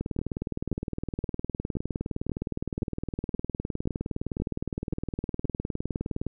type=two click trains; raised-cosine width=3 ms; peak=-17 / -17 dBFS; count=123 / 11; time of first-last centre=0.01-6.266 / 0.19-5.453 s; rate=19.5 / 1.9 Hz; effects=none